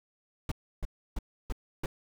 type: noise bursts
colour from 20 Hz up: brown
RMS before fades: -31 dBFS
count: 5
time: 0.49-1.86 s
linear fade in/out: 2 ms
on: 26 ms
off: 310 ms
effects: none